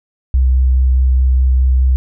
sine tone with vibrato, 64.3 Hz, C2, 30 cents flat, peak -8 dBFS, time 0.34-1.96 s, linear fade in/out 0 ms, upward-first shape sine, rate 4.8 Hz, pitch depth 11 cents each way, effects none

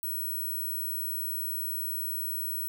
sine tone, 15930 Hz, B9, 14 cents sharp, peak -30 dBFS, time 0.03-2.68 s, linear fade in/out 0 ms, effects none

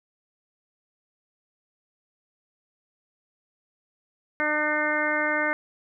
harmonic tone, 301.9 Hz, D4, 48 cents sharp, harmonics 1 / 2 / 3 / 4 / 5 / 6 / 7, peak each -32 / -29 / -33 / -33 / -28 / -29 / -29 dBFS, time 4.4-5.53 s, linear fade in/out 0 ms, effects none

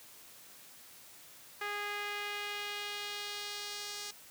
sawtooth tone with band-pass filter sweep, 411.6 Hz, G#4, 16 cents flat, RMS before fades -40 dBFS, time 1.61-4.11 s, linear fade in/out 5 ms, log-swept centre 1800 to 5600 Hz, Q 1.4, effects white hiss -55 dBFS RMS until 4.3 s + high-pass 60 Hz 12 dB/octave

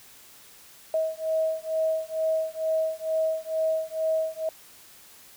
sine beating tone pair, 637 / 639.2 Hz, D#5 / D#5, +41 / +47 cents, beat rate 2.2 Hz, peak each -27 dBFS, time 0.94-4.49 s, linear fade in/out 2 ms, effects white hiss -51 dBFS RMS until 5.36 s

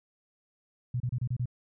sine tone bursts, 123.2 Hz, B2, 4 cents flat, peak -27 dBFS, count 6, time 0.94-1.457 s, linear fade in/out 5 ms, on 62 ms, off 29 ms, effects none

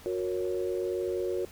sine chord, F# major, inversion none, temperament equal with one note detuned, 365.1 / 466.2 / 554.4 Hz, F#4 / A#4 / C#5, -23 / 0 / 0 cents, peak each -30 / -34 / -36 dBFS, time 0.06-1.45 s, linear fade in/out 0 ms, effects added 80 Hz sine -53 dBFS peak until 1.51 s + pink hiss -52 dBFS RMS until 1.51 s

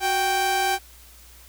sawtooth tone pair together, 370 / 784 Hz, F#4 / G5, 0 / 0 cents, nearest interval octave + minor second, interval 1300 cents, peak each -25 / -17 dBFS, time 0-0.79 s, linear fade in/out 50 ms, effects added 60 Hz sine -49 dBFS peak until 1.48 s + white hiss -50 dBFS RMS until 1.48 s

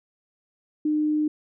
sine tone, 303.5 Hz, D#4, 43 cents flat, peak -20 dBFS, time 0.85-1.28 s, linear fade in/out 5 ms, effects none

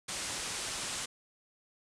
white low-pass noise, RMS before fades -38 dBFS, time 0.08-1.06 s, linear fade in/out 10 ms, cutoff 9500 Hz, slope 48 dB/octave, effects none

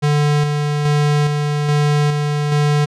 square tone with tremolo, 147.5 Hz, D3, 8 cents sharp, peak -13 dBFS, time 0.02-2.86 s, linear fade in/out 20 ms, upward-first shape square, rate 1.2 Hz, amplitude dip 35%, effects low-pass 7000 Hz 12 dB/octave

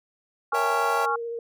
harmonic tone, 276.3 Hz, C#4, 6 cents flat, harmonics 3 / 4 / 5, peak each -27 / -27 / -27 dBFS, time 0.52-1.16 s, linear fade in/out 5 ms
sine tone with vibrato, 466.2 Hz, A#4, in tune, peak -29 dBFS, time 0.53-1.39 s, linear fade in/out 2 ms, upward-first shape sine, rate 14 Hz, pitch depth 14 cents each way
square chord, A dominant seventh, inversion first, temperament equal with one note detuned, 554.4 / 659.3 / 784 / 899.5 Hz, C#5 / E5 / G5 / A5, 0 / 0 / 0 / +38 cents, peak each -34 dBFS, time 0.54-1.06 s, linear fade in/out 10 ms
effects none

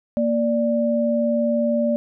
sine tone pair together, 233.1 / 586.9 Hz, A#3 / D5, 0 / -1 cents, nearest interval octave + major third, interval 1599 cents, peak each -20 dBFS, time 0.17-1.96 s, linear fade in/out 0 ms, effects none

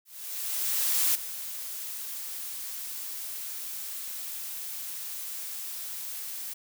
blue noise with ADSR envelope, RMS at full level -24 dBFS, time 0.05-6.54 s, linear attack 1100 ms, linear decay 5 ms, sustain -13 dB, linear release 12 ms, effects none

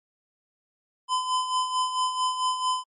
square tone with tremolo, 1017 Hz, C6, 50 cents flat, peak -22 dBFS, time 1.08-2.84 s, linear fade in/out 50 ms, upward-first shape sine, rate 4.5 Hz, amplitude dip 60%, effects MP3 48 kbps

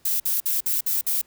violet noise bursts, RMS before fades -23 dBFS, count 6, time 0.05-1.215 s, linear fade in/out 5 ms, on 150 ms, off 53 ms, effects pink hiss -60 dBFS RMS until 1.26 s

